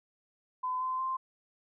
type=tone with pitch steps; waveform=sine; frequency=1015 / 1030.4 / 1045.9 Hz; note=B5 / C6 / C6; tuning=+47 / -27 / -1 cents; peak=-30 dBFS; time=0.63-1.17 s; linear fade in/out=10 ms; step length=180 ms; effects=none